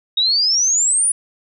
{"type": "exponential sweep", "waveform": "sine", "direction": "up", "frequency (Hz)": [3729, 9900], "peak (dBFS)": -13, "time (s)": [0.17, 1.12], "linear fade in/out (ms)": 5, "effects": []}